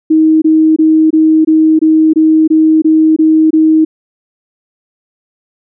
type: tone bursts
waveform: sine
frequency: 315.5 Hz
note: D#4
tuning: 24 cents sharp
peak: -4 dBFS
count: 11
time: 0.1-3.85 s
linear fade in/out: 10 ms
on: 320 ms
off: 23 ms
effects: none